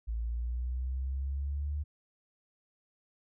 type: linear sweep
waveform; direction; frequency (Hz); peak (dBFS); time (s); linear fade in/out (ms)
sine; up; 55.3 to 74.4; -31; 0.07-1.84; 20
effects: none